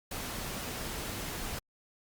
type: noise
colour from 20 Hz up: pink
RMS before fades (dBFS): -38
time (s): 0.11-1.59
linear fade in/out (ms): 5
effects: Opus 48 kbps